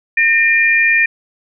sine tone pair together, 1826 / 2396 Hz, A#6 / D7, -36 / +34 cents, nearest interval perfect fourth, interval 470 cents, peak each -12 dBFS, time 0.17-1.06 s, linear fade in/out 5 ms, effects none

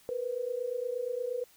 sine tone pair together, 473.5 / 502 Hz, A#4 / B4, +27 / +28 cents, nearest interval minor second, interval 101 cents, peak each -35 / -33 dBFS, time 0.09-1.44 s, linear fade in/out 0 ms, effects white hiss -61 dBFS RMS until 1.56 s

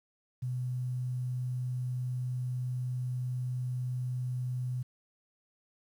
sine tone with quantisation, 125.6 Hz, B2, 30 cents sharp, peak -31 dBFS, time 0.42-4.83 s, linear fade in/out 10 ms, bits 10, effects none

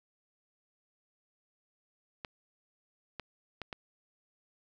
clicks, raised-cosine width 0.3 ms, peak -23 dBFS, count 4, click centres 2.248 / 3.197 / 3.617 / 3.728 s, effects none

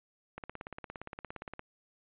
click train, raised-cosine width 0.5 ms, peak -26 dBFS, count 22, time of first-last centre 0.38-1.594 s, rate 17.3 Hz, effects resampled to 8000 Hz

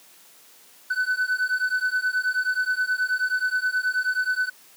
triangle beating tone pair, 1500 / 1509.4 Hz, F#6 / F#6, +23 / +34 cents, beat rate 9.4 Hz, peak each -23 dBFS, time 0.9-4.5 s, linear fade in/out 10 ms, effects white hiss -52 dBFS RMS until 4.76 s + high-pass 200 Hz 12 dB/octave

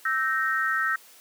sine tone cluster, 1316 / 1555 / 1860 Hz, E6 / G6 / A#6, -3 / -14 / -4 cents, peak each -27 dBFS, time 0.05-0.96 s, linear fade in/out 5 ms, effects white hiss -52 dBFS RMS until 1.2 s + high-pass 300 Hz 12 dB/octave

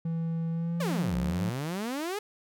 triangle tone with pitch glide, 164.81 to 177.66 Hz, E3 to F3, 0 to +30 cents, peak -26 dBFS, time 0.05-1.5 s, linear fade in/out 5 ms, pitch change +130 cents, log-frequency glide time 0.51-1.16 s
sawtooth exponential two-way sweep, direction down then up, 620 to 61.74 to 432.2 Hz, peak -27 dBFS, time 0.8-2.19 s, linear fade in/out 5 ms, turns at 1.17 s
effects none

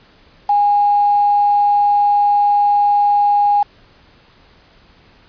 sine tone with quantisation, 820 Hz, G#5, 22 cents flat, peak -10 dBFS, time 0.49-3.63 s, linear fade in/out 5 ms, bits 5, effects pink hiss -49 dBFS RMS until 5.28 s + resampled to 11025 Hz

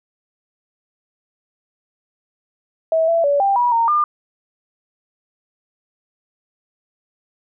sine tone with pitch steps, 647 / 668 / 571 / 791 / 969 / 922 / 1203 Hz, E5 / E5 / D5 / G5 / B5 / A#5 / D6, -32 / +23 / -49 / +15 / -33 / -19 / +41 cents, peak -13 dBFS, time 2.92-4.04 s, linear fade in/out 2 ms, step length 160 ms, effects none

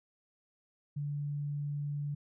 sine tone, 145.1 Hz, D3, 21 cents flat, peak -33 dBFS, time 0.96-2.15 s, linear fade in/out 10 ms, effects none

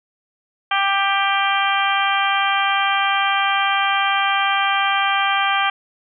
harmonic tone, 394.3 Hz, G4, 10 cents sharp, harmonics 2 / 3 / 4 / 5 / 6 / 7 / 8, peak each -21 / -21 / -23 / -28 / -24 / -30 / -25 dBFS, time 0.71-5.7 s, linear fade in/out 5 ms, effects none

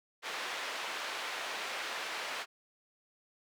white band-pass noise, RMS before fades -39 dBFS, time 0.22-2.46 s, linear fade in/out 50 ms, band 530 to 2800 Hz, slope 12 dB/octave, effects none

